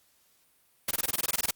white noise bursts, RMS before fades -27 dBFS, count 13, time 0.88-1.51 s, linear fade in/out 5 ms, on 30 ms, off 20 ms, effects white hiss -66 dBFS RMS until 1.55 s + Opus 48 kbps

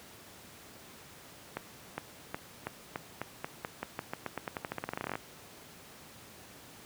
accelerating click train, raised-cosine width 0.5 ms, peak -19 dBFS, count 29, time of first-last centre 1.57-5.155 s, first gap 410 ms, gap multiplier 0.89, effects pink hiss -52 dBFS RMS until 6.85 s + high-pass 100 Hz 12 dB/octave

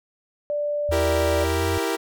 sine tone, 587.3 Hz, D5, in tune, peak -22 dBFS, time 0.5-1.44 s, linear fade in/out 0 ms
sine tone with pitch glide, 80 to 88.25 Hz, D#2 to F2, +49 to +19 cents, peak -24 dBFS, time 0.89-1.78 s, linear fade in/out 0 ms, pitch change +170 cents, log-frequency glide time 1.46-1.66 s
sawtooth chord, E diminished, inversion none, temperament equal, 329.6 / 392 / 466.2 Hz, E4 / G4 / Bb4, 0 / 0 / 0 cents, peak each -23 dBFS, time 0.91-1.97 s, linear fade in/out 20 ms
effects none

